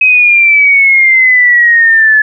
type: exponential sweep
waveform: sine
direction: down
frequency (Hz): 2545 to 1716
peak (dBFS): -3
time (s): 0.01-2.22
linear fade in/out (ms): 5
effects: none